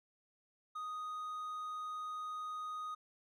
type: tone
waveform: triangle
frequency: 1244.5 Hz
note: D#6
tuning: in tune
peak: -38 dBFS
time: 0.75-2.95 s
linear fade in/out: 10 ms
effects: none